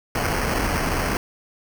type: noise with sample-and-hold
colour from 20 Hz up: pink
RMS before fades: -23 dBFS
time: 0.15-1.17 s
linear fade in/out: 2 ms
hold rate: 3675 Hz
effects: none